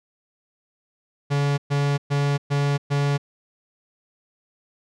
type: tone bursts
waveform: 45% pulse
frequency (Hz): 142.4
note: C#3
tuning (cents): +47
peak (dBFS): -19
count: 5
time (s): 1.3-3.18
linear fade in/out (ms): 20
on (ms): 280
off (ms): 120
effects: low-pass 6000 Hz 12 dB/octave